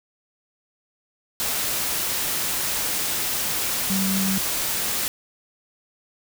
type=tone in noise; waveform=sine; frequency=192.6 Hz; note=G3; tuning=30 cents flat; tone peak=-22 dBFS; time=3.9-4.38 s; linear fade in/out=0 ms; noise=white; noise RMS=-25 dBFS; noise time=1.4-5.08 s; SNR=0 dB; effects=none